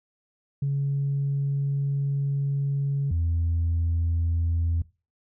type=tone pair in turn; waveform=sine; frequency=139.8 / 83.51 Hz; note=C#3 / E2; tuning=+15 / +23 cents; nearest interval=major sixth; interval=892 cents; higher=first; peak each=-21 / -20 dBFS; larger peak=second; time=0.62-3.11 / 3.11-4.82 s; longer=first; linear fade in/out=5 ms; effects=noise-tail reverb RT60 0.3 s tail -21 dB re dry + tanh soft clip ceiling -19 dBFS